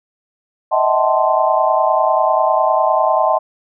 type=tone cluster; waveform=sine; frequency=621 / 651 / 760 / 875 / 1043 Hz; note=D#5 / E5 / F#5 / A5 / C6; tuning=-3 / -22 / +46 / -10 / -6 cents; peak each=-18 dBFS; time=0.71-3.39 s; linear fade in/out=20 ms; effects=none